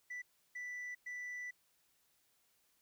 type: tone bursts at uneven times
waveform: sine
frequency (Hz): 1975.5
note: B6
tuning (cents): 0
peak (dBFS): -39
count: 3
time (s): 0.1-0.22 / 0.55-0.95 / 1.06-1.51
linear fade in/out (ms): 10
effects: tanh soft clip ceiling -41 dBFS + white hiss -75 dBFS RMS until 2.81 s